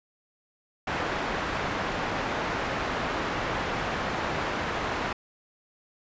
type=low-pass noise; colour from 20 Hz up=white; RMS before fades=-30 dBFS; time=0.87-5.13 s; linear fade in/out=5 ms; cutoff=1500 Hz; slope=12 dB/octave; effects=resampled to 16000 Hz